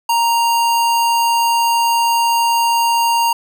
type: tone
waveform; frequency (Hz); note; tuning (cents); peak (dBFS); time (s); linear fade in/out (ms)
square; 932.3; A#5; 0; -13; 0.09-3.33; 5
effects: none